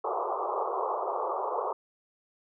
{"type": "band-pass noise", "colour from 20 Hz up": "white", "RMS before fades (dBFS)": -31, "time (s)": [0.04, 1.73], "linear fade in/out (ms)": 5, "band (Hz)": [370, 1200], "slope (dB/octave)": 96, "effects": []}